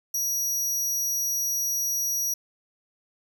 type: tone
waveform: sawtooth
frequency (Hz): 5780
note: F#8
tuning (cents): -41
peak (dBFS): -22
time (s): 0.14-2.34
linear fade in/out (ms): 5
effects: none